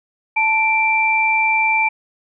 sine tone pair together, 880.3 / 2350 Hz, A5 / D7, +1 / +1 cents, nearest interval octave + perfect fourth, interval 1700 cents, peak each -18 / -15 dBFS, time 0.36-1.89 s, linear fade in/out 10 ms, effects none

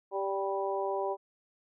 harmonic tone with a mistuned harmonic, 196 Hz, G3, in tune, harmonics 2 / 3 / 4 / 5, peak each -33 / -35 / -36 / -37 dBFS, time 0.11-1.17 s, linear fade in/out 50 ms, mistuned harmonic 3, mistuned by -16 cents, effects none

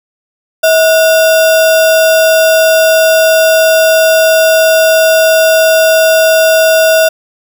sine tone with sample-and-hold, 643 Hz, E5, 43 cents flat, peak -4 dBFS, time 0.63-7.09 s, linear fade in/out 10 ms, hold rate 2100 Hz, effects none

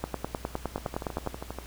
two click trains, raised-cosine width 1 ms, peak -15 / -21 dBFS, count 13 / 11, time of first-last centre 0.04-1.273 / 0.78-1.586 s, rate 9.73 / 12.4 Hz, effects added 60 Hz sine -44 dBFS peak until 1.66 s + pink hiss -48 dBFS RMS until 1.66 s

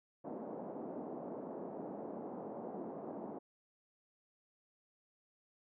pink band-pass noise, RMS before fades -45 dBFS, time 0.24-3.39 s, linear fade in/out 10 ms, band 210 to 780 Hz, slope 24 dB/octave, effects none

